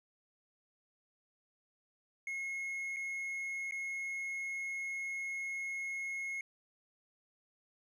triangle tone with dropouts, 2166 Hz, C#7, 41 cents flat, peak -35 dBFS, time 2.27-6.41 s, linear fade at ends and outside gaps 2 ms, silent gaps 2.963-2.967 / 3.711-3.721 s, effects resampled to 32000 Hz

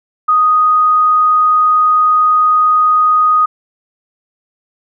sine tone, 1244.5 Hz, D#6, in tune, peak -7 dBFS, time 0.28-3.46 s, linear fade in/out 10 ms, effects none

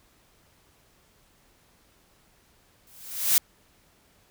blue noise with exponential growth, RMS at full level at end -17 dBFS, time 2.87-3.38 s, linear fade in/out 1 ms, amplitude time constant 110 ms, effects pink hiss -62 dBFS RMS until 4.3 s

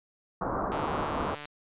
white low-pass noise, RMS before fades -31 dBFS, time 0.41-1.35 s, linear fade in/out 5 ms, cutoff 1300 Hz, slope 48 dB/octave
click train, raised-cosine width 0.3 ms, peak -25 dBFS, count 109, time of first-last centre 0.72-1.455 s, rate 147 Hz
effects resampled to 8000 Hz

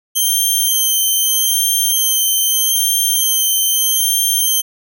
5% pulse tone with vibrato, 3136 Hz, G7, in tune, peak -5 dBFS, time 0.15-4.62 s, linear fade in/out 20 ms, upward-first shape sine, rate 0.8 Hz, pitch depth 19 cents each way, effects none

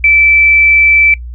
sine tone, 2322 Hz, D7, 20 cents flat, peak -4 dBFS, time 0.04-1.14 s, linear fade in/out 2 ms, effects noise-tail reverb RT60 0.1 s tail -22 dB re dry + added 60 Hz sine -22 dBFS peak until 1.34 s

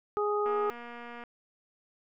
harmonic tone, 415.3 Hz, G#4, in tune, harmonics 1 / 2 / 3, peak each -28 / -35 / -32 dBFS, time 0.17-0.7 s, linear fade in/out 0 ms
click train, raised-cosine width 0.5 ms, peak -30 dBFS, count 186, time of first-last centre 0.46-1.237 s, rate 238 Hz
effects none

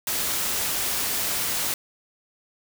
white noise, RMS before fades -26 dBFS, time 0.07-1.74 s, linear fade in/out 2 ms, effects none

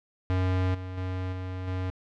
square tone with level steps, 92.5 Hz, F#2, in tune, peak -24 / -35 / -30 / -33 / -29 dBFS, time 0.3-1.9 s, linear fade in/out 0 ms, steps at 0.74 / 0.97 / 1.32 / 1.67 s, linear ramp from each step 10 ms, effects low-pass 3000 Hz 12 dB/octave

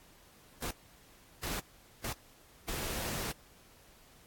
pink noise bursts at uneven times, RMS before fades -37 dBFS, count 4, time 0.62-0.71 / 1.43-1.6 / 2.04-2.13 / 2.68-3.32 s, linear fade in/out 5 ms, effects pink hiss -60 dBFS RMS until 4.26 s + AAC 64 kbps

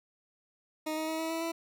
20% pulse tone with pitch steps, 311.1 / 315.1 / 319.1 / 323.2 / 327.3 / 331.5 Hz, D#4 / D#4 / D#4 / E4 / E4 / E4, 0 / +22 / +44 / -34 / -12 / +10 cents, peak -27 dBFS, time 0.86-1.52 s, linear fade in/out 10 ms, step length 110 ms, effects none

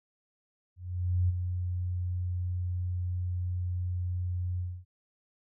sine tone with ADSR envelope, 89.7 Hz, F2, 47 cents sharp, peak -22 dBFS, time 0.76-4.85 s, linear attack 530 ms, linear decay 23 ms, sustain -7 dB, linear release 260 ms, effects none

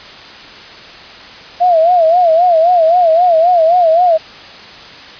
sine tone with vibrato, 681 Hz, F5, 44 cents flat, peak -6 dBFS, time 1.6-4.18 s, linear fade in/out 20 ms, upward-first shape sine, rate 3.8 Hz, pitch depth 120 cents each way, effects white hiss -33 dBFS RMS until 5.19 s + resampled to 11025 Hz

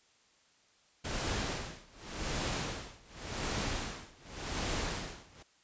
pink noise with tremolo, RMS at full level -34 dBFS, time 1.04-5.43 s, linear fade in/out 10 ms, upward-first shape sine, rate 0.88 Hz, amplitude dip 95%, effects white hiss -67 dBFS RMS until 5.63 s + resampled to 16000 Hz

